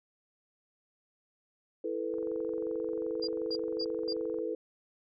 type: chord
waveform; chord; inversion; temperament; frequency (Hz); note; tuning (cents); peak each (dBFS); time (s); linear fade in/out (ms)
sine; E suspended fourth; none; equal; 329.6 / 440 / 493.9; E4 / A4 / B4; 0 / 0 / 0; -37 / -35 / -36; 1.84-4.55; 5
type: click train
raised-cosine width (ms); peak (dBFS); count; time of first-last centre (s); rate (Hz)
1; -38; 52; 2.14-4.387; 22.7
type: tone bursts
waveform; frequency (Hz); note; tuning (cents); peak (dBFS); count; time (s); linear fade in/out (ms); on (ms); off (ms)
sine; 4800; D8; +37; -33; 4; 3.22-4.134; 10; 56; 230
effects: none